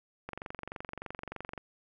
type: click train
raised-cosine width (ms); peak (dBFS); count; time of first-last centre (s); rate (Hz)
0.5; -24; 31; 0.29-1.578; 23.3
effects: none